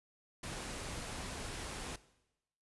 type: noise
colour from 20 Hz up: pink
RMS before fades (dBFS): -43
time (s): 0.43-1.96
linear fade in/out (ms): 5
effects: noise-tail reverb RT60 0.9 s tail -18 dB re dry + resampled to 24000 Hz